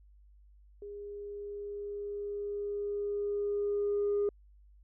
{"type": "tone with level ramp", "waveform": "sine", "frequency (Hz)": 408.6, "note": "G#4", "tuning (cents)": -28, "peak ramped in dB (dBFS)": [-41, -25], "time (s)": [0.82, 4.29], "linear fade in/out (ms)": 2, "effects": ["tanh soft clip ceiling -24 dBFS", "added 50 Hz sine -56 dBFS peak until 4.83 s"]}